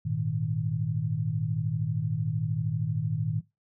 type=chord; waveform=sine; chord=Ab suspended second; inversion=none; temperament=just; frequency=103.83 / 116.8 / 155.74 Hz; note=Ab2 / Bb2 / Eb3; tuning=0 / +4 / +2 cents; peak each=-33 / -31 / -29 dBFS; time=0.05-3.41 s; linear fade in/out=10 ms; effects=noise-tail reverb RT60 0.2 s tail -18 dB re dry